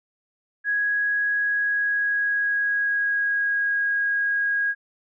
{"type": "tone with pitch glide", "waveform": "sine", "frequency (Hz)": [1661.2, 1641.2], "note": ["G#6", "G#6"], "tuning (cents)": [0, -21], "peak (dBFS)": -20, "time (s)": [0.64, 4.75], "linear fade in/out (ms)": 50, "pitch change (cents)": -21, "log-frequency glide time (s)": [1.32, 3.84], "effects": []}